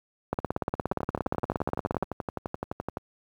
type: two click trains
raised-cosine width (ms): 1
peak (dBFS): -12 / -16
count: 30 / 25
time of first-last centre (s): 0.33-2.026 / 0.92-2.971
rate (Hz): 17.1 / 11.7
effects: high-pass 60 Hz 12 dB/octave + 9-bit